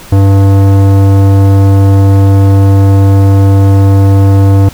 sine tone with tanh clipping, 98 Hz, G2, in tune, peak -4 dBFS, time 0.12-4.69 s, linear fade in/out 5 ms, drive 17 dB, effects pink hiss -31 dBFS RMS until 4.73 s

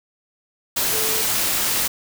sine tone in noise, 440 Hz, A4, in tune, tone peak -29 dBFS, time 0.92-1.22 s, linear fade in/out 10 ms, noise white, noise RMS -21 dBFS, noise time 0.76-1.88 s, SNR -11 dB, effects none

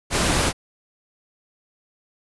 pink noise, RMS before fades -20 dBFS, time 0.1-0.53 s, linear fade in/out 50 ms, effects resampled to 24000 Hz

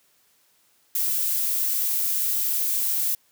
violet noise, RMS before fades -24 dBFS, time 0.95-3.15 s, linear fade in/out 5 ms, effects white hiss -63 dBFS RMS until 3.31 s + high-pass 80 Hz 12 dB/octave

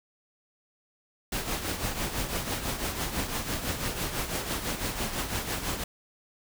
pink noise with tremolo, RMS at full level -29 dBFS, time 1.32-5.84 s, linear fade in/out 5 ms, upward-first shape triangle, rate 6 Hz, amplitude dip 65%, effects none

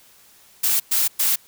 blue noise bursts, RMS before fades -19 dBFS, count 3, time 0.63-1.36 s, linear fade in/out 10 ms, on 170 ms, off 110 ms, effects white hiss -52 dBFS RMS until 1.47 s

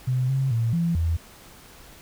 sine tone with pitch steps, 127.4 / 134.1 / 115 / 169 / 82.5 Hz, C3 / C3 / A#2 / E3 / E2, -46 / +43 / -23 / +43 / +2 cents, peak -20 dBFS, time 0.07-1.17 s, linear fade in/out 10 ms, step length 220 ms, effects pink hiss -48 dBFS RMS until 2.01 s

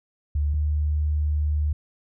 sine tone pair in turn, 73.42 / 75.09 Hz, D2 / D2, 0 / +39 cents, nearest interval unison, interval 39 cents, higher second, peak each -20 dBFS, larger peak neither, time 0.35-0.54 / 0.54-1.73 s, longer second, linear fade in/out 5 ms, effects none

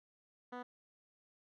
10% pulse tone, 246.9 Hz, B3, in tune, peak -34 dBFS, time 0.52-0.63 s, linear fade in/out 10 ms, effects low-pass 2000 Hz 12 dB/octave

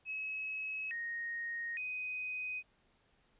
sine tone with pitch steps, 2569 / 1865 / 2504 Hz, E7 / A#6 / D#7, -45 / 0 / +10 cents, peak -37 dBFS, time 0.05-2.63 s, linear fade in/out 50 ms, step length 860 ms, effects pink hiss -72 dBFS RMS until 3.39 s + resampled to 8000 Hz

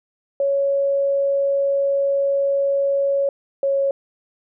sine tone pair in turn, 556 / 550.9 Hz, C#5 / C#5, +5 / -11 cents, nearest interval unison, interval 16 cents, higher first, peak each -16 dBFS, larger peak neither, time 0.4-3.29 / 3.63-3.91 s, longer first, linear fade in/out 2 ms, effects none

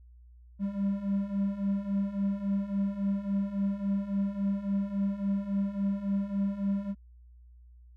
triangle beating tone pair, 196 / 199.6 Hz, G3 / G3, 0 / +32 cents, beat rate 3.6 Hz, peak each -31 / -27 dBFS, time 0.59-6.95 s, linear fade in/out 50 ms, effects added 60 Hz sine -51 dBFS peak until 7.96 s

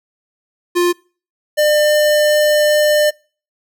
square tone pair in turn, 351.4 / 600.4 Hz, F4 / D5, +11 / +38 cents, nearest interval major sixth, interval 927 cents, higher second, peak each -12 / -11 dBFS, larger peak second, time 0.75-0.93 / 1.57-3.11 s, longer second, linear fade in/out 20 ms, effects noise-tail reverb RT60 0.4 s tail -25 dB re dry

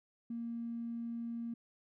triangle tone with tanh clipping, 233.1 Hz, A#3, in tune, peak -37 dBFS, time 0.3-1.54 s, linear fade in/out 5 ms, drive 2 dB, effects none

